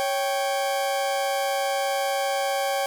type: tone pair together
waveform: 40% pulse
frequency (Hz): 554.4 / 784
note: C#5 / G5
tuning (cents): 0 / 0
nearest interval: tritone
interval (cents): 600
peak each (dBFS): -25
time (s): 0-2.86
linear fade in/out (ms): 0
effects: none